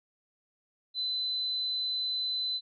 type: tone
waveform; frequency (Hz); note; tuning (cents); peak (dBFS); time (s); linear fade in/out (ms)
sine; 4025; B7; +32; -29; 0.94-2.61; 50
effects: none